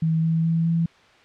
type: tone with pitch steps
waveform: sine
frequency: 161.3 / 162.99 / 164.69 / 166.41 Hz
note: E3 / E3 / E3 / E3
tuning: -37 / -19 / -1 / +17 cents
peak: -18 dBFS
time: 0.02-0.86 s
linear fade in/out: 5 ms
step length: 210 ms
effects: white hiss -53 dBFS RMS until 1.24 s + low-pass 3000 Hz 12 dB/octave